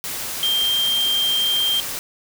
sine tone in noise, 3176 Hz, G7, 22 cents sharp, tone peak -17 dBFS, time 0.43-1.8 s, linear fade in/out 0 ms, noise white, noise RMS -28 dBFS, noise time 0.04-1.99 s, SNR +8 dB, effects none

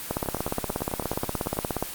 two click trains, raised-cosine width 1 ms, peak -11 / -18 dBFS, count 30 / 13, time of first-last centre 0.11-1.826 / 0.26-1.57 s, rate 16.9 / 9.16 Hz, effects white hiss -36 dBFS RMS until 1.94 s + Opus 24 kbps

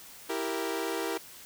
sawtooth chord, E diminished, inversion none, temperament equal, 329.6 / 392 / 466.2 Hz, E4 / G4 / Bb4, 0 / 0 / 0 cents, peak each -31 dBFS, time 0.29-1.18 s, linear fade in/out 10 ms, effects white hiss -49 dBFS RMS until 1.45 s

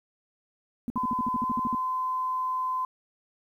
sine tone bursts, 238.4 Hz, A#3, 39 cents sharp, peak -27 dBFS, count 12, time 0.88-1.748 s, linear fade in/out 0 ms, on 21 ms, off 56 ms
sine tone with pitch glide, 1016 to 1024.8 Hz, B5 to C6, +49 to -36 cents, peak -26 dBFS, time 0.96-2.85 s, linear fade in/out 2 ms, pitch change +15 cents, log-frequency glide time 1.39-1.48 s
effects 10-bit

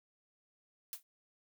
blue noise with exponential decay, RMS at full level -38 dBFS, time 0.93-1.03 s, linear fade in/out 1 ms, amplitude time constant 21 ms, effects none

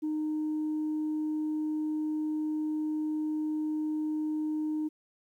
sine tone, 307.6 Hz, D#4, 20 cents flat, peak -27 dBFS, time 0.02-4.89 s, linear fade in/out 20 ms, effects tanh soft clip ceiling -26 dBFS + 11-bit

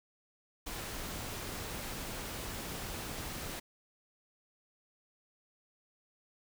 pink noise, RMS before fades -41 dBFS, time 0.66-3.6 s, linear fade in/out 10 ms, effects none

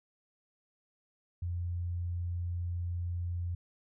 sine tone, 87.31 Hz, F2, in tune, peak -32 dBFS, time 1.42-3.55 s, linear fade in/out 5 ms, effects none

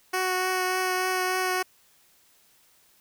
10% pulse tone with vibrato, 370 Hz, F#4, in tune, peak -16 dBFS, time 0.13-1.63 s, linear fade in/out 10 ms, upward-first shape triangle, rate 3.4 Hz, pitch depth 13 cents each way, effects white hiss -61 dBFS RMS until 3 s

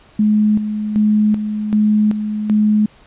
sine tone with tremolo, 212 Hz, G#3, 36 cents sharp, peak -10 dBFS, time 0.19-2.86 s, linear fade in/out 5 ms, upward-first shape square, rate 1.3 Hz, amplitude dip 60%, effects pink hiss -48 dBFS RMS until 3.06 s + resampled to 8000 Hz

